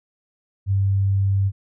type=tone; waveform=sine; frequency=98 Hz; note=G2; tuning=in tune; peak=-16 dBFS; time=0.66-1.52 s; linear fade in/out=50 ms; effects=none